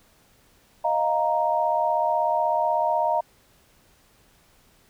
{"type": "chord", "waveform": "sine", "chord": "Eb suspended second", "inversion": "none", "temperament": "equal", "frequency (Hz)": [622.3, 698.5, 932.3], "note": ["Eb5", "F5", "Bb5"], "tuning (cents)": [0, 0, 0], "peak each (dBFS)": [-25, -25, -23], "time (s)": [0.84, 3.21], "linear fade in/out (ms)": 10, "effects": ["pink hiss -59 dBFS RMS until 4.89 s"]}